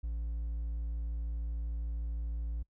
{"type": "tone with hard clipping", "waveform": "triangle", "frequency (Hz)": 56.6, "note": "A1", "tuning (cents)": 50, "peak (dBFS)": -34, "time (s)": [0.03, 2.63], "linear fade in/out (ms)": 10, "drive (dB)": 5, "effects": ["noise-tail reverb RT60 0.1 s tail -26 dB re dry"]}